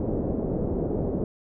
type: low-pass noise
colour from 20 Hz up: white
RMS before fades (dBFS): -27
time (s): 0-1.24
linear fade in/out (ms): 2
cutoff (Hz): 470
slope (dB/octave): 24
effects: none